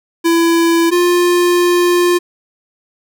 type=tone pair in turn; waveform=square; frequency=334.6 / 352.2 Hz; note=E4 / F4; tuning=+26 / +15 cents; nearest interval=minor second; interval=89 cents; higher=second; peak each=-10 / -10 dBFS; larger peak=neither; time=0.24-0.91 / 0.91-2.19 s; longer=second; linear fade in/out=20 ms; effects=none